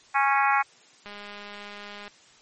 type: harmonic tone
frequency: 275.9 Hz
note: C#4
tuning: 8 cents flat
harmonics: 3 / 4 / 5 / 6 / 7 / 8 / 9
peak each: -23 / -25 / -27 / -29 / -30 / -31 / -32 dBFS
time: 0.14-0.63 s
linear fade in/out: 20 ms
type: click train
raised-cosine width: 0.3 ms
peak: -25 dBFS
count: 210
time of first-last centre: 1.06-2.08 s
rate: 205 Hz
effects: white hiss -55 dBFS RMS until 2.41 s + MP3 32 kbps